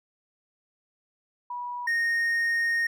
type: tone pair in turn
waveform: sine / triangle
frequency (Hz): 974 / 1853.6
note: B5 / A#6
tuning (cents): -24 / -10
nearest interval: major seventh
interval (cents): 1114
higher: second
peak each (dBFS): -31 / -21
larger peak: second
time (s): 1.5-1.87 / 1.87-2.87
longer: second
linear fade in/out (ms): 5
effects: none